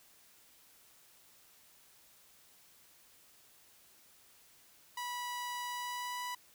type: tone with pitch glide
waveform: sawtooth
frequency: 978 to 985.9 Hz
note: B5 to B5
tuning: -17 to -3 cents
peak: -34 dBFS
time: 4.97-6.35 s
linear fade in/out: 5 ms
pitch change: +14 cents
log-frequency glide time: 5.69-6.19 s
effects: white hiss -63 dBFS RMS until 6.54 s